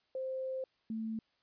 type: tone pair in turn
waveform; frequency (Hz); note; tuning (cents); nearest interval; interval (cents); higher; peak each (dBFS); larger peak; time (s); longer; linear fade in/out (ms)
sine; 523.3 / 221.9; C5 / A3; 0 / +15; octave + minor third; 1485; first; -35 / -35; neither; 0.15-0.64 / 0.9-1.19; first; 2
effects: white hiss -75 dBFS RMS until 1.42 s + resampled to 11025 Hz